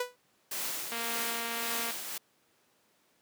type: tone with exponential decay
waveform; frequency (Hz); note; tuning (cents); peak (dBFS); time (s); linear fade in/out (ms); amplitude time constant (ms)
sawtooth; 494; B4; 0; -23; 0-0.16; 5; 33
type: noise with tremolo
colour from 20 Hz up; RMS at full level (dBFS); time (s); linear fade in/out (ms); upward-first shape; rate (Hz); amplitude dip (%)
white; -34; 0.51-2.18; 5; triangle; 1.8; 55
type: click train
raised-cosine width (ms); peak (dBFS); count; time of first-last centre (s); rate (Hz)
0.3; -21; 230; 0.92-1.907; 232
effects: pink hiss -69 dBFS RMS until 3.21 s + high-pass 200 Hz 12 dB/octave